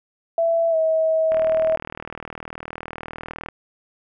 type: tone with pitch glide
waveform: sine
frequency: 666 to 640.7 Hz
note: E5 to E5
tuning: +18 to -49 cents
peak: -16 dBFS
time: 0.38-1.76 s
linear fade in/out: 2 ms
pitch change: -67 cents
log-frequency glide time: 0.7-0.76 s
type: click train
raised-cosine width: 0.5 ms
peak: -16 dBFS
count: 87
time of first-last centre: 1.32-3.486 s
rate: 39.7 Hz
effects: none